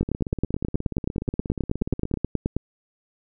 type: two click trains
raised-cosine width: 3 ms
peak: -9 / -16 dBFS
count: 25 / 37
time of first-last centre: 0.01-2.566 / 0.03-2.173 s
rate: 9.39 / 16.8 Hz
effects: none